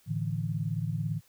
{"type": "chord", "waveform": "sine", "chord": "A suspended fourth", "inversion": "none", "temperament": "equal", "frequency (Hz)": [110, 146.83, 164.81], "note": ["A2", "D3", "E3"], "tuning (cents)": [0, 0, 0], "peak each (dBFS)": -33, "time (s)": [0.06, 1.21], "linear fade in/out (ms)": 50, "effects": ["white hiss -64 dBFS RMS until 1.28 s"]}